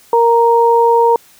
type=tone pair together; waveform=sine; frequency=466.2 / 932.4 Hz; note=A#4 / A#5; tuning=0 / 0 cents; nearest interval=octave; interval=1200 cents; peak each=-10 dBFS; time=0.13-1.16 s; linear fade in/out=2 ms; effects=white hiss -46 dBFS RMS until 1.39 s